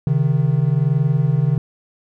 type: tone pair together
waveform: triangle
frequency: 134.2 / 155.41 Hz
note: C3 / D#3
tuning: +44 / -2 cents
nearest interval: minor third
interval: 254 cents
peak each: -15 dBFS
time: 0.07-1.58 s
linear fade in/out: 2 ms
effects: none